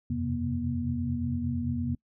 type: tone cluster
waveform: sine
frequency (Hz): 85.7 / 94.5 / 129.5 / 134.5 / 239.5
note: F2 / F#2 / C3 / C3 / A#3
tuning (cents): -32 / +37 / -17 / +48 / +47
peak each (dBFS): -34 / -38 / -35 / -39 / -30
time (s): 0.1-1.95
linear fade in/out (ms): 5
effects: noise-tail reverb RT60 0.1 s tail -25 dB re dry